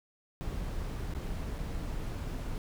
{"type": "noise with dropouts", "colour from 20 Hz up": "brown", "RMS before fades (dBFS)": -36, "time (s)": [0.41, 2.58], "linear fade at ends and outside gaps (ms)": 0, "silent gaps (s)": [[1.137, 1.149], [1.583, 1.588]], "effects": []}